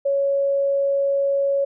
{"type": "tone", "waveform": "sine", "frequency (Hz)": 556, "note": "C#5", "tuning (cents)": 5, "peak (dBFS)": -17, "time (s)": [0.05, 1.65], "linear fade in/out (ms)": 10, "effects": []}